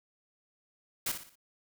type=noise with echo; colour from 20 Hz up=white; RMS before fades=-32 dBFS; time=1.06-1.12 s; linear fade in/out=5 ms; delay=59 ms; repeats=4; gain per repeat=-8 dB; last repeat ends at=1.356 s; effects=none